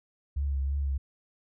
sine tone with vibrato, 69.3 Hz, C#2, in tune, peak -26 dBFS, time 0.36-0.98 s, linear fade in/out 10 ms, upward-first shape triangle, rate 3 Hz, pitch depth 47 cents each way, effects none

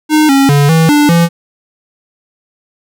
square tone with pitch steps, 306.8 / 273.6 / 143.3 / 162 / 294.3 / 169.3 Hz, D#4 / C#4 / D3 / E3 / D4 / E3, -24 / -23 / -42 / -30 / +4 / +46 cents, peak -6 dBFS, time 0.09-1.29 s, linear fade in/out 50 ms, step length 200 ms, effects none

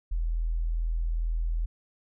sine tone, 41.16 Hz, E1, 2 cents flat, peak -25 dBFS, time 0.11-1.66 s, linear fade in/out 10 ms, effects none

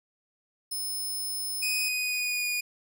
10% pulse tone, 5210 Hz, E8, 21 cents flat, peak -25 dBFS, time 0.71-1.89 s, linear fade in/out 10 ms
sawtooth tone with pitch glide, 2491 to 2451 Hz, D#7 to D#7, +1 to -27 cents, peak -24 dBFS, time 1.62-2.61 s, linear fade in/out 10 ms, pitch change -28 cents, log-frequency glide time 1.96-2.48 s
effects none

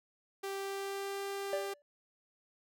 sawtooth tone with pitch glide, 392 to 396.3 Hz, G4 to G4, 0 to +19 cents, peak -33 dBFS, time 0.43-1.74 s, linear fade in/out 10 ms, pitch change +19 cents, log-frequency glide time 0.56-1.23 s
triangle tone with exponential decay, 582 Hz, D5, 16 cents flat, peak -27 dBFS, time 1.53-1.82 s, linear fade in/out 1 ms, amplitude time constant 63 ms
effects none

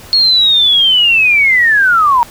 sine linear sweep, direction down, 4342 to 922 Hz, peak -6 dBFS, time 0.13-2.23 s, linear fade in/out 0 ms, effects pink hiss -35 dBFS RMS until 2.3 s

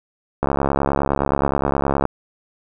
click train, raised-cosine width 1 ms, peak -4 dBFS, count 114, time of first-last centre 0.43-2.054 s, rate 69.6 Hz, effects none

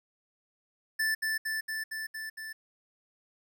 square tone with echo, 1760 Hz, A6, in tune, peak -27 dBFS, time 0.99-1.15 s, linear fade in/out 10 ms, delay 230 ms, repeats 6, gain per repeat -2 dB, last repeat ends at 2.53 s, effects 11-bit

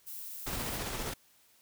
violet noise, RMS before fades -43 dBFS, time 0.06-0.79 s, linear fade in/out 20 ms
pink noise with tremolo, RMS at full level -36 dBFS, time 0.46-1.14 s, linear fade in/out 10 ms, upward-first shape square, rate 15 Hz, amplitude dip 25%
effects white hiss -65 dBFS RMS until 1.61 s

